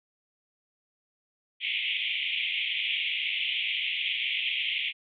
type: band-pass noise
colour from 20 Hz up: white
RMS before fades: -30 dBFS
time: 1.6-4.93 s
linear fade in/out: 50 ms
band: 2100 to 3400 Hz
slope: 96 dB/octave
effects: none